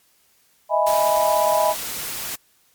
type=chord; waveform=sine; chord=E major seventh; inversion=third; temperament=equal; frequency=622.3 / 659.3 / 830.6 / 987.8 Hz; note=D#5 / E5 / G#5 / B5; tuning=0 / 0 / 0 / 0 cents; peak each=-20 / -22 / -22 / -21 dBFS; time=0.69-1.75 s; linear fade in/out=50 ms
type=noise; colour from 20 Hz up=white; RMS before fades=-29 dBFS; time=0.86-2.36 s; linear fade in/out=10 ms
effects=white hiss -60 dBFS RMS until 2.74 s + MP3 96 kbps